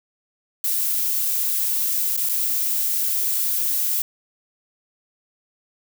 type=noise with dropouts; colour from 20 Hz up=violet; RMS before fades=-22 dBFS; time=0.64-4.02 s; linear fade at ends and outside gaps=2 ms; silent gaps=2.166-2.175 / 2.29-2.294 s; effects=none